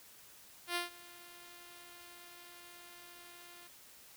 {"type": "tone with ADSR envelope", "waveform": "5% pulse", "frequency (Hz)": 349.2, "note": "F4", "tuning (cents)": 0, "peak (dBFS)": -21, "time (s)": [0.67, 3.68], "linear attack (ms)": 84, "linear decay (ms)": 140, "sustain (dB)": -22, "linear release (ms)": 13, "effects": ["white hiss -58 dBFS RMS until 4.16 s"]}